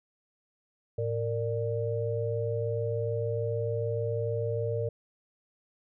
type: tone cluster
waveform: sine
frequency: 109.6 / 461.3 / 588 Hz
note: A2 / A#4 / D5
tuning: -6 / -18 / +2 cents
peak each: -31 / -31 / -35 dBFS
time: 0.98-4.89 s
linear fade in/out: 5 ms
effects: none